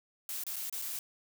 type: noise with dropouts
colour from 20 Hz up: blue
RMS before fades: -38 dBFS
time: 0.29-0.99 s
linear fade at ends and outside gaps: 1 ms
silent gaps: 0.437-0.466 / 0.559-0.564 / 0.697-0.726 / 0.817-0.821 s
effects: none